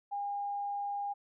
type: tone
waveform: sine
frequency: 810 Hz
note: G#5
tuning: 43 cents flat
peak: -33 dBFS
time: 0.11-1.14 s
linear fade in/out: 20 ms
effects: none